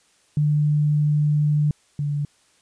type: tone pair in turn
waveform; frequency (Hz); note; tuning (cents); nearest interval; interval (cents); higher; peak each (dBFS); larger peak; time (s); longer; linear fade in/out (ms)
sine; 149 / 145.43; D3 / D3; +25 / -17; unison; 42; first; -16 / -21; first; 0.37-1.71 / 1.99-2.25; first; 2
effects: white hiss -60 dBFS RMS until 2.61 s + resampled to 22050 Hz